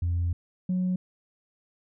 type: tone pair in turn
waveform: sine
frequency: 86.4 / 183.08 Hz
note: F2 / F#3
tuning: -18 / -18 cents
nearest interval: octave + minor second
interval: 1300 cents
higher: second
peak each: -22 dBFS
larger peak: neither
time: 0.02-0.33 / 0.69-0.96 s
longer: first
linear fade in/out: 5 ms
effects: tanh soft clip ceiling -21 dBFS